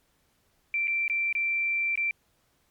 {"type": "tone with dropouts", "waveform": "sine", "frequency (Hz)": 2349, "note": "D7", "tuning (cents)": 0, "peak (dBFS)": -24, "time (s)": [0.74, 2.11], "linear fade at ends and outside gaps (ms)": 1, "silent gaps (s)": [[0.873, 0.879], [1.08, 1.098], [1.327, 1.351], [1.956, 1.975]], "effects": ["pink hiss -69 dBFS RMS until 2.7 s", "MP3 96 kbps"]}